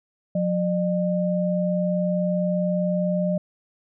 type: tone pair together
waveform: sine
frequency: 180 / 604.7 Hz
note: F#3 / D#5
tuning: -47 / -50 cents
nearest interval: octave + major sixth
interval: 2097 cents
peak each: -22 / -24 dBFS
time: 0.35-3.38 s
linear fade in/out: 5 ms
effects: none